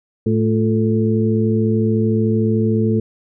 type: harmonic tone with a mistuned harmonic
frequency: 110 Hz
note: A2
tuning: in tune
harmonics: 1 / 2 / 3 / 4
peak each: -18 / -17 / -23 / -21 dBFS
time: 0.26-3 s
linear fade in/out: 5 ms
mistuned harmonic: 3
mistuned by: +84 cents
effects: none